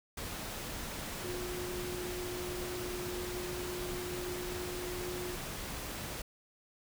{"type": "tone in noise", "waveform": "sine", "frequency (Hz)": 359, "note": "F4", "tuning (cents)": 48, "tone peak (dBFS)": -39, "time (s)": [1.24, 5.36], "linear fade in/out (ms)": 5, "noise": "pink", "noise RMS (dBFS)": -41, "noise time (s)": [0.17, 6.22], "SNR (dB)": -1, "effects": []}